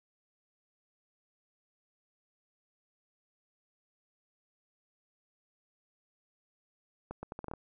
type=accelerating click train; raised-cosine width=1 ms; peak=-26 dBFS; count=8; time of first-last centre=7.11-7.537 s; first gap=120 ms; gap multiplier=0.76; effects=none